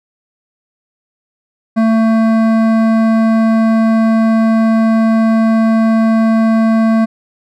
sine tone with hard clipping, 223.6 Hz, A3, 28 cents sharp, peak -10 dBFS, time 1.76-7.06 s, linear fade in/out 20 ms, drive 13 dB, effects none

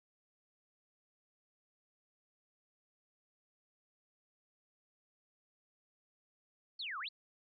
sine exponential two-way sweep, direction down then up, 4652 to 1047 to 4652 Hz, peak -39 dBFS, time 6.79-7.09 s, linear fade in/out 10 ms, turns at 6.99 s, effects none

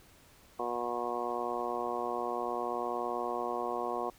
harmonic tone, 120.6 Hz, B2, 41 cents flat, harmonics 2 / 3 / 4 / 5 / 6 / 7 / 8 / 9, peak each -45 / -39 / -39 / -42 / -37 / -45 / -41 / -39 dBFS, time 0.59-4.1 s, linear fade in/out 5 ms, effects pink hiss -60 dBFS RMS until 4.18 s

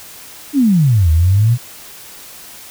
sine exponential two-way sweep, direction down then up, 303.4 to 77 to 125.8 Hz, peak -8 dBFS, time 0.53-1.58 s, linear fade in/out 50 ms, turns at 1.11 s, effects white hiss -36 dBFS RMS until 2.7 s

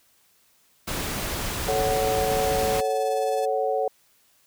pink noise, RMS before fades -29 dBFS, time 0.87-2.81 s, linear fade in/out 10 ms
sine chord, F# minor, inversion first, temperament equal with one note detuned, 440 / 554.4 / 744.3 Hz, A4 / C#5 / F#5, 0 / 0 / +10 cents, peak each -26 dBFS, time 1.68-3.88 s, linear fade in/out 2 ms
5% pulse tone with tremolo, 866 Hz, A5, 28 cents flat, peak -25 dBFS, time 2.32-3.46 s, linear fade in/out 10 ms, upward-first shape sine, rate 19 Hz, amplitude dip 45%
effects white hiss -62 dBFS RMS until 4.46 s

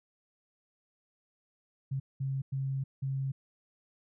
sine tone bursts at uneven times, 135 Hz, C#3, 45 cents flat, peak -30 dBFS, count 4, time 1.91-2 / 2.2-2.42 / 2.52-2.84 / 3.02-3.32 s, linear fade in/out 10 ms, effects none

